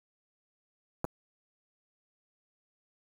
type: clicks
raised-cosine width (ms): 1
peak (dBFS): -16 / -24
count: 2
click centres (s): 1.044 / 1.05
effects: 7-bit